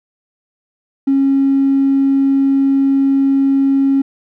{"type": "tone", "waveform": "triangle", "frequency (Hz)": 273.1, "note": "C#4", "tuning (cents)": -26, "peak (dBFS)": -6, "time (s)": [1.07, 4.02], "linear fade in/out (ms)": 10, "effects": ["tanh soft clip ceiling -7 dBFS"]}